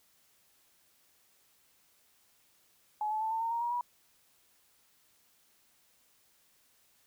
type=tone with pitch steps; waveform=sine; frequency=848 / 864.3 / 881 / 897.9 / 915.2 / 932.8 / 950.7 / 969 Hz; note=G#5 / A5 / A5 / A5 / A#5 / A#5 / A#5 / B5; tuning=+36 / -31 / +2 / +35 / -32 / +1 / +34 / -33 cents; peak=-30 dBFS; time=3.01-3.81 s; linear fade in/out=2 ms; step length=100 ms; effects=white hiss -68 dBFS RMS until 7.06 s